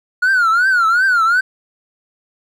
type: tone with vibrato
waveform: triangle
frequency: 1433 Hz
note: F6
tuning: 44 cents sharp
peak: -8 dBFS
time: 0.22-1.41 s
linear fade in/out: 10 ms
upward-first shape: triangle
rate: 2.7 Hz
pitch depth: 180 cents each way
effects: tanh soft clip ceiling -5 dBFS